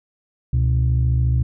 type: tone pair together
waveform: sine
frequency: 69.34 / 123.47 Hz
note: C#2 / B2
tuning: +1 / 0 cents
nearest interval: minor seventh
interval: 999 cents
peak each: -16 dBFS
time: 0.53-1.43 s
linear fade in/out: 5 ms
effects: tanh soft clip ceiling -11 dBFS